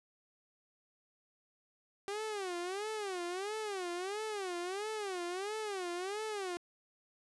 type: tone with vibrato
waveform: sawtooth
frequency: 389.4 Hz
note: G4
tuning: 12 cents flat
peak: -33 dBFS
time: 2.08-6.57 s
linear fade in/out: 0 ms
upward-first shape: sine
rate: 1.5 Hz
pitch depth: 200 cents each way
effects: resampled to 24000 Hz